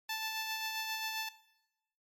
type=tone with tremolo; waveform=10% pulse; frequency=879 Hz; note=A5; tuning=2 cents flat; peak=-26 dBFS; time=0.09-1.29 s; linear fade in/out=5 ms; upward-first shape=sine; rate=7.5 Hz; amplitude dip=35%; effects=noise-tail reverb RT60 0.9 s tail -17 dB re dry + MP3 96 kbps